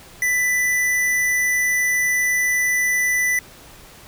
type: tone with hard clipping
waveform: sine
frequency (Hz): 1988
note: B6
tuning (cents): +11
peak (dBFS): -18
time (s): 0.22-3.39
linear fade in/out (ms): 2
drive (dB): 17
effects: pink hiss -44 dBFS RMS until 4.07 s